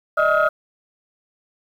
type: tone cluster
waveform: sine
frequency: 601 / 635 / 1274 / 1418 Hz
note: D5 / D#5 / D#6 / F6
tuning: +40 / +35 / +41 / +26 cents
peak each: -19 dBFS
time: 0.17-0.49 s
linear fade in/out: 10 ms
effects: tanh soft clip ceiling -8 dBFS + 8-bit